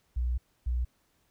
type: tone pair in turn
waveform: sine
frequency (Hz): 61 / 61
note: B1 / B1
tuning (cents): -21 / -21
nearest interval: unison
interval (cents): 0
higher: neither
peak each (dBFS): -26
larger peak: neither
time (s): 0.16-0.38 / 0.66-0.85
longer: first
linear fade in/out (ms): 10
effects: pink hiss -71 dBFS RMS until 1.3 s